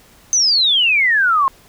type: exponential sweep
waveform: sine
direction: down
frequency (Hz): 6310 to 1046.5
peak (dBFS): -11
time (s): 0.33-1.48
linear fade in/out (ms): 0
effects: pink hiss -48 dBFS RMS until 1.68 s